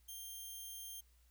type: tone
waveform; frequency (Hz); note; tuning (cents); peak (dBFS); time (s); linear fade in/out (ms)
5% pulse; 3180; G7; +24; -38; 0.08-1.01; 10
effects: added 60 Hz sine -66 dBFS peak until 1.3 s + white hiss -75 dBFS RMS until 1.3 s